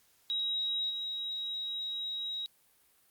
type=tone with level steps; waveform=sine; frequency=3824 Hz; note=A#7; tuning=43 cents sharp; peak=-30 / -34 dBFS; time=0.3-2.46 s; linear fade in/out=0 ms; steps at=0.89 s; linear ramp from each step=20 ms; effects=white hiss -67 dBFS RMS until 3.1 s + Opus 48 kbps